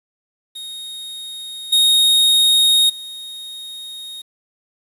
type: tone with level steps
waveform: 45% pulse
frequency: 3731 Hz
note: A#7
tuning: 1 cent sharp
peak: -29 / -11 / -30 dBFS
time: 0.55-4.22 s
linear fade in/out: 10 ms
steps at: 1.72 / 2.89 s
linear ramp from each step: 10 ms
effects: resampled to 32000 Hz + 8-bit